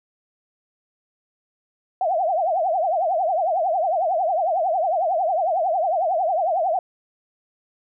sine tone with vibrato, 698.5 Hz, F5, in tune, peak -18 dBFS, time 2.01-6.79 s, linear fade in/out 2 ms, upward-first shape triangle, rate 11 Hz, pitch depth 240 cents each way, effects none

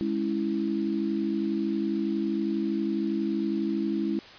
sine chord, C# minor, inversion second, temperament equal, 207.7 / 277.2 / 329.6 Hz, G#3 / C#4 / E4, 0 / 0 / 0 cents, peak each -29 / -32 / -28 dBFS, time 0.01-4.19 s, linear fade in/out 0 ms, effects white hiss -47 dBFS RMS until 4.38 s + resampled to 11025 Hz

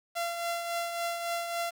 sawtooth tone with tremolo, 684 Hz, F5, 36 cents flat, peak -25 dBFS, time 0.15-1.71 s, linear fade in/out 20 ms, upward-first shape triangle, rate 3.6 Hz, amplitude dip 50%, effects 9-bit

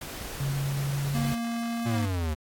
pink noise, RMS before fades -38 dBFS, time 0.01-1.35 s, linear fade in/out 5 ms
sine tone with pitch glide, 138.59 to 141.01 Hz, C#3 to C#3, 0 to +30 cents, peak -26 dBFS, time 0.4-1.33 s, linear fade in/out 5 ms, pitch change +30 cents, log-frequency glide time 0.62-1.13 s
square tone, 233.1 Hz, A#3, in tune, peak -29 dBFS, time 1.14-2.06 s, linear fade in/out 10 ms
square exponential sweep, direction down, 120 to 74.6 Hz, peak -27 dBFS, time 1.85-2.35 s, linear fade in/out 20 ms
effects AAC 64 kbps

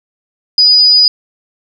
sine tone, 4946 Hz, D#8, 11 cents flat, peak -4 dBFS, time 0.58-1.08 s, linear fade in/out 2 ms, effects none

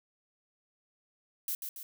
violet noise with echo, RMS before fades -34 dBFS, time 1.48-1.55 s, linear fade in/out 2 ms, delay 140 ms, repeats 2, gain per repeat -5 dB, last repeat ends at 1.83 s, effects none

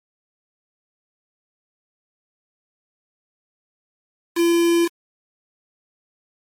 triangle tone with quantisation, 340 Hz, F4, 46 cents flat, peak -12 dBFS, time 4.35-4.89 s, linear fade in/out 50 ms, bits 4, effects MP3 64 kbps

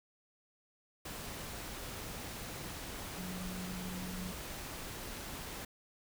sine tone in noise, 182.6 Hz, F#3, 23 cents flat, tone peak -41 dBFS, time 3.17-4.32 s, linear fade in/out 5 ms, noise pink, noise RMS -44 dBFS, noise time 1.05-5.65 s, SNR 0 dB, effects none

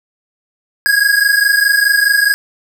square tone pair together, 1636.4 / 1661.2 Hz, G#6 / G#6, -26 / 0 cents, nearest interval unison, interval 26 cents, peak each -13 dBFS, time 0.86-2.34 s, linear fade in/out 0 ms, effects none

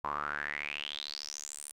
sawtooth tone with band-pass filter sweep, 73.4 Hz, D2, in tune, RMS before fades -39 dBFS, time 0.04-1.72 s, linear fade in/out 5 ms, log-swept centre 1000 to 10000 Hz, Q 7.7, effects none

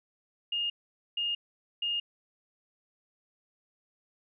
sine tone bursts, 2838 Hz, F7, 27 cents sharp, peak -28 dBFS, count 3, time 0.52-2 s, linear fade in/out 5 ms, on 180 ms, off 470 ms, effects none

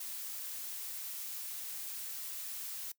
blue noise, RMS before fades -42 dBFS, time 0-2.92 s, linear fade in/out 5 ms, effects noise-tail reverb RT60 0.1 s tail -21 dB re dry

